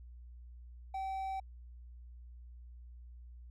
triangle tone, 770 Hz, G5, 31 cents flat, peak -34 dBFS, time 0.94-1.4 s, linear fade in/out 5 ms, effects added 60 Hz sine -49 dBFS peak until 3.5 s

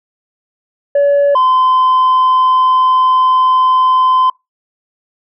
sine tone pair in turn, 569 / 1027.7 Hz, C#5 / C6, +45 / -31 cents, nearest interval minor seventh, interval 1024 cents, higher second, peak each -5 dBFS, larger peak neither, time 0.95-1.35 / 1.35-4.3 s, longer second, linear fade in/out 5 ms, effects noise-tail reverb RT60 0.2 s tail -26 dB re dry + tanh soft clip ceiling -6 dBFS

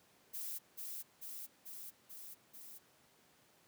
violet noise with echo, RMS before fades -43 dBFS, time 0.33-0.59 s, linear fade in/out 20 ms, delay 440 ms, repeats 5, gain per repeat -2 dB, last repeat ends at 2.79 s, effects pink hiss -68 dBFS RMS until 3.67 s + high-pass 150 Hz 12 dB/octave

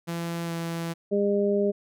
sawtooth tone with pitch glide, 169 to 167.16 Hz, E3 to E3, +43 to +24 cents, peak -25 dBFS, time 0.07-0.94 s, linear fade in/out 20 ms, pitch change -19 cents, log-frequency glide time 0.45-0.52 s
harmonic tone, 202.5 Hz, G#3, 43 cents flat, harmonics 1 / 2 / 3, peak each -26 / -23 / -28 dBFS, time 1.11-1.72 s, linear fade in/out 20 ms
effects none

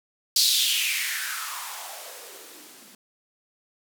violet noise with band-pass filter sweep, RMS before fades -28 dBFS, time 0.36-2.95 s, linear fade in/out 2 ms, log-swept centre 4600 to 200 Hz, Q 4.2, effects none

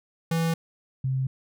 square / sine tone pair in turn, 164.81 / 131.86 Hz, E3 / C3, 0 / +14 cents, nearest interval major third, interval 386 cents, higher first, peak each -23 / -23 dBFS, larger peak neither, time 0.31-0.54 / 1.04-1.27 s, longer neither, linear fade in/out 5 ms, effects none

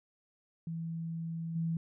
sine tone with level steps, 164.81 Hz, E3, in tune, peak -35 / -30 dBFS, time 0.67-1.77 s, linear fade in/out 2 ms, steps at 1.55 s, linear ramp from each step 10 ms, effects none

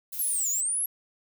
violet noise, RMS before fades -36 dBFS, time 0.12-0.61 s, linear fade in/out 10 ms
sine exponential two-way sweep, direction down then up, 11860 to 6700 to 11570 Hz, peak -25 dBFS, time 0.19-0.86 s, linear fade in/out 5 ms, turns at 0.5 s
effects none

